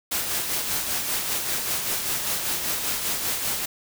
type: noise with tremolo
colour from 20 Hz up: white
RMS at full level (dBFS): -25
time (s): 0.11-3.66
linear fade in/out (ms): 10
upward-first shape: sine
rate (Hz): 5.1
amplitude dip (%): 40
effects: none